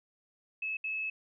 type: tone bursts at uneven times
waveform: sine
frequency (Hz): 2594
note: E7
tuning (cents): -28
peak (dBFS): -32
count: 2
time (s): 0.62-0.77 / 0.84-1.1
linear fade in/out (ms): 5
effects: none